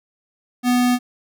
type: tone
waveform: square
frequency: 246.9 Hz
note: B3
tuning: in tune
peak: -15 dBFS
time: 0.63-0.99 s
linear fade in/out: 50 ms
effects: none